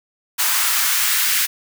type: noise with high-pass filter sweep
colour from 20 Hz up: white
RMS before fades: -18 dBFS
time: 0.38-1.47 s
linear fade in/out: 20 ms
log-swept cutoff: 1100 to 1800 Hz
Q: 1.5
effects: none